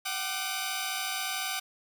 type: tone cluster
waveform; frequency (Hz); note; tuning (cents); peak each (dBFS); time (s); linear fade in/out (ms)
10% pulse; 711 / 765 / 1193 / 2535 / 2962; F5 / G5 / D6 / D#7 / F#7; +31 / -42 / +27 / +32 / +1; -33 / -26 / -28 / -35 / -31; 0.05-1.6; 10
effects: none